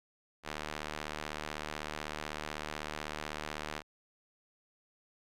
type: tone with band-pass filter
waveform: sawtooth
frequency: 76 Hz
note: D#2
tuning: 40 cents flat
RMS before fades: -41 dBFS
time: 0.43-3.83 s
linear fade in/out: 50 ms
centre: 2100 Hz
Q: 0.51
effects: none